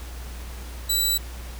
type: tone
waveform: 15% pulse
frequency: 3951 Hz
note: B7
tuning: in tune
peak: -13 dBFS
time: 0.89-1.18 s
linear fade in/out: 10 ms
effects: added 60 Hz sine -34 dBFS peak until 1.59 s + pink hiss -43 dBFS RMS until 1.59 s